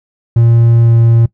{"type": "tone with pitch glide", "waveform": "triangle", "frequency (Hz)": [116.54, 115.73], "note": ["A#2", "A#2"], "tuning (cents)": [0, -12], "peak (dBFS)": -3, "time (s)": [0.36, 1.26], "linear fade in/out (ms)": 5, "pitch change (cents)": -12, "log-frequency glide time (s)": [0.82, 0.92], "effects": ["noise-tail reverb RT60 0.1 s tail -20 dB re dry"]}